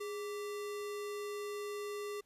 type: tone with sample-and-hold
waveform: sine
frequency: 413 Hz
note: G#4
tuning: 10 cents flat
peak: -38 dBFS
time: 0-2.21 s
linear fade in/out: 10 ms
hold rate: 1575 Hz
effects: pink hiss -75 dBFS RMS until 2.25 s + resampled to 32000 Hz